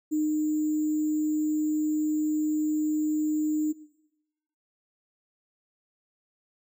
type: tone with sample-and-hold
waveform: sine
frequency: 305.9 Hz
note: D#4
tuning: 29 cents flat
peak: -23 dBFS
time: 0.11-3.73 s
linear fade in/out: 20 ms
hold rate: 7350 Hz
effects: noise-tail reverb RT60 0.9 s tail -18 dB re dry